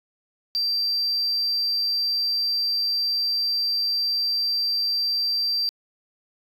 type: tone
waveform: sine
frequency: 4699 Hz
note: D8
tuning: in tune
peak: -19 dBFS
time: 0.55-5.69 s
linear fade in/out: 0 ms
effects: tanh soft clip ceiling -19 dBFS